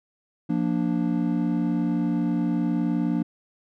triangle chord, Bb major, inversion second, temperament equal with one note detuned, 174.61 / 234 / 293.7 Hz, F3 / Bb3 / D4, 0 / +7 / 0 cents, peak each -24 dBFS, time 0.49-3.23 s, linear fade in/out 10 ms, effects none

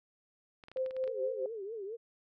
clicks, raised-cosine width 0.3 ms, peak -35 dBFS, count 9, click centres 0.638 / 0.684 / 0.716 / 0.771 / 0.862 / 0.909 / 0.966 / 1.04 / 1.077 s
sine tone with tremolo, 520 Hz, C5, 11 cents flat, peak -29 dBFS, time 0.76-1.46 s, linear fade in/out 2 ms, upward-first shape triangle, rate 4.6 Hz, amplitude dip 80%
sine tone with vibrato, 421.5 Hz, G#4, 26 cents sharp, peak -38 dBFS, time 1.06-1.97 s, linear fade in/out 20 ms, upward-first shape triangle, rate 4.8 Hz, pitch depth 200 cents each way
effects none

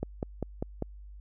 click train, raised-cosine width 2 ms, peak -18 dBFS, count 5, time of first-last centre 0.03-0.824 s, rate 5.04 Hz, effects added 50 Hz sine -44 dBFS peak until 1.2 s

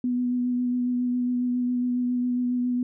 sine tone with vibrato, 246.9 Hz, B3, in tune, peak -22 dBFS, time 0.04-2.83 s, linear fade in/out 2 ms, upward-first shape sine, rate 7.3 Hz, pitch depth 15 cents each way, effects none

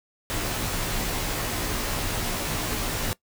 pink noise with comb filter, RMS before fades -28 dBFS, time 0.3-3.13 s, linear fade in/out 0 ms, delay 15 ms, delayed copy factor -0.6, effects noise-tail reverb RT60 0.1 s tail -20 dB re dry

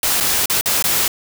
white noise with dropouts, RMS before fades -17 dBFS, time 0.03-1.08 s, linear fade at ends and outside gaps 2 ms, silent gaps 0.202-0.207 / 0.458-0.498 / 0.611-0.658 / 0.825-0.84 s, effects none

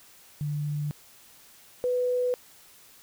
sine tone pair in turn, 147.6 / 496.5 Hz, D3 / B4, +9 / +9 cents, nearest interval octave + major sixth, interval 2100 cents, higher second, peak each -27 / -23 dBFS, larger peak second, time 0.41-0.91 / 1.84-2.34 s, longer neither, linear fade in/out 0 ms, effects white hiss -54 dBFS RMS until 3.02 s

